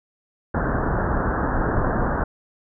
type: low-pass noise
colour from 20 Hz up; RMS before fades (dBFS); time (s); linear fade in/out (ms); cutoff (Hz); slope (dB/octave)
pink; -22; 0.54-2.24; 5; 1700; 96
effects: none